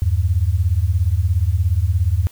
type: beating tone pair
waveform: sine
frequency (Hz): 80 / 97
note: D#2 / G2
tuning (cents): +49 / -18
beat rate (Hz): 17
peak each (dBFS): -17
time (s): 0.02-2.27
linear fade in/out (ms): 0
effects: white hiss -48 dBFS RMS until 2.31 s